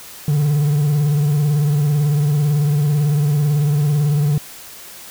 triangle tone with vibrato, 146.83 Hz, D3, in tune, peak -11 dBFS, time 0.28-4.38 s, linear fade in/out 2 ms, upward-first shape triangle, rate 18 Hz, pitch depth 86 cents each way, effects white hiss -37 dBFS RMS until 5.1 s

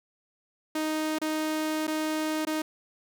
sawtooth tone with dropouts, 311.1 Hz, D#4, in tune, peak -23 dBFS, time 0.75-2.62 s, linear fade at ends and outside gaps 5 ms, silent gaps 1.186-1.215 / 1.87-1.877 / 2.452-2.469 s, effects none

